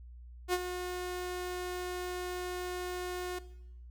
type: tone with ADSR envelope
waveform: sawtooth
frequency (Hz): 360.7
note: F#4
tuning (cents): -44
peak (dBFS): -22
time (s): 0.48-3.39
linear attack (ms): 53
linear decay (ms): 42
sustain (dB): -10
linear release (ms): 7
effects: noise-tail reverb RT60 0.8 s tail -17 dB re dry + added 60 Hz sine -47 dBFS peak until 3.9 s